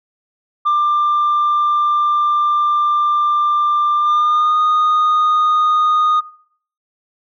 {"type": "tone with pitch glide", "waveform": "sine", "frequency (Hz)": [1189, 1233.8], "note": ["D6", "D#6"], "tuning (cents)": [21, -15], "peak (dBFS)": -9, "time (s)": [0.65, 6.21], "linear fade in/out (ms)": 20, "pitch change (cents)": 64, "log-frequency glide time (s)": [3.96, 4.6], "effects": ["noise-tail reverb RT60 0.6 s tail -21 dB re dry", "tanh soft clip ceiling -10 dBFS"]}